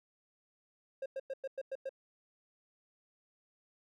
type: tone bursts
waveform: triangle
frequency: 536 Hz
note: C5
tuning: 42 cents sharp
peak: -34 dBFS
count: 7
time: 1.02-1.893 s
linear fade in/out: 5 ms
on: 39 ms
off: 100 ms
effects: none